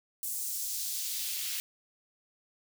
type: noise with high-pass filter sweep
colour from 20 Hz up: white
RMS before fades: -35 dBFS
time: 0.23-1.6 s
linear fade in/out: 0 ms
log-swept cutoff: 8500 to 2500 Hz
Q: 1.2
effects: none